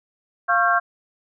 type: tone cluster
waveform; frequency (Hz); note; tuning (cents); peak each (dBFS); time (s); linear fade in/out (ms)
sine; 698 / 1097 / 1369 / 1583; F5 / C#6 / F6 / G6; -1 / -18 / -35 / +17; -21; 0.48-0.8; 20
effects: none